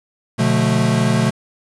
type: chord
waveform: square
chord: B half-diminished seventh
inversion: none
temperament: equal with one note detuned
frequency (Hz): 123.47 / 146.83 / 178.49 / 220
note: B2 / D3 / F3 / A3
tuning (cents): 0 / 0 / +38 / 0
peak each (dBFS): -19 / -22 / -22 / -19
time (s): 0.38-1.31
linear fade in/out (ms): 20
effects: resampled to 24000 Hz + 7-bit